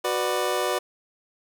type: chord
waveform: 25% pulse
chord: B minor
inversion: second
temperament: just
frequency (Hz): 370.4 / 493.9 / 592.7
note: F#4 / B4 / D5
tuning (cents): +2 / 0 / +16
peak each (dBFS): -24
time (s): 0.04-0.79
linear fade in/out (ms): 10
effects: none